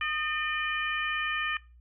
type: harmonic tone with a mistuned harmonic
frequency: 603 Hz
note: D5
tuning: 46 cents sharp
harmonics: 2 / 3 / 4 / 5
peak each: -34 / -32 / -33 / -36 dBFS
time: 0.01-1.57 s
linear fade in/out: 2 ms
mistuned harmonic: 2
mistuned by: +41 cents
effects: noise-tail reverb RT60 0.3 s tail -21 dB re dry + added 60 Hz sine -52 dBFS peak until 1.8 s